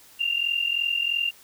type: tone pair together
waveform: sine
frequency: 2757 / 2800 Hz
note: F7 / F7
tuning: -23 / +4 cents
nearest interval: unison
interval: 27 cents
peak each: -27 / -24 dBFS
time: 0.19-1.31 s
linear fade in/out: 20 ms
effects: white hiss -52 dBFS RMS until 1.43 s